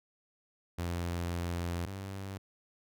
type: tone pair in turn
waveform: sawtooth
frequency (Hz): 86.5 / 97.09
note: F2 / G2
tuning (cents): -16 / -16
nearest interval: major second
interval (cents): 200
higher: second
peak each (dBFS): -29 / -35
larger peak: first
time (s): 0.78-1.86 / 1.86-2.38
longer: first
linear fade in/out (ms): 10
effects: none